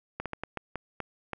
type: slowing click train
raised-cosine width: 0.5 ms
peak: -18 dBFS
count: 8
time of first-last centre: 0.2-1.333 s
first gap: 57 ms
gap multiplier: 1.34
effects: none